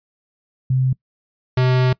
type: tone pair in turn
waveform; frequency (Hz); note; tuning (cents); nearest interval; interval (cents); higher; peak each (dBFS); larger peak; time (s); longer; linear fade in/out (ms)
sine / square; 130 / 127.62; C3 / C3; -11 / -43; unison; 32; first; -14; neither; 0.7-0.93 / 1.57-1.93; second; 5
effects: noise-tail reverb RT60 0.1 s tail -23 dB re dry + resampled to 11025 Hz